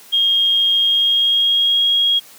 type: tone with pitch glide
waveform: sine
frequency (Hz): 3243 to 3283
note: G#7 to G#7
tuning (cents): -42 to -21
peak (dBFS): -12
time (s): 0.12-2.2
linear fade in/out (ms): 20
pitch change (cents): +21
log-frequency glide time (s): 0.8-1.88
effects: white hiss -43 dBFS RMS until 2.38 s + high-pass 150 Hz 12 dB/octave